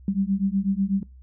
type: beating tone pair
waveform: sine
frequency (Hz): 191.6 / 199.7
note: G3 / G3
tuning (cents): -39 / +32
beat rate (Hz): 8.1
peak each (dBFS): -24 / -24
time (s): 0.08-1.03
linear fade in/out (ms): 2
effects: noise-tail reverb RT60 0.3 s tail -25 dB re dry + added 64 Hz sine -44 dBFS peak until 1.22 s